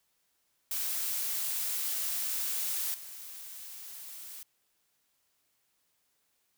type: noise with level steps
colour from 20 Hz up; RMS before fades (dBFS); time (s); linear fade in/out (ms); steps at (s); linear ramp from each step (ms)
blue; -33 / -45; 0.71-4.43; 2; 2.94; 2
effects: white hiss -75 dBFS RMS until 6.57 s